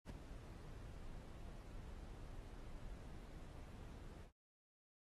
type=noise with ADSR envelope; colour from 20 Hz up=brown; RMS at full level=-44 dBFS; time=0.05-4.32 s; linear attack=48 ms; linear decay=9 ms; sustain=-9 dB; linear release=100 ms; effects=AAC 32 kbps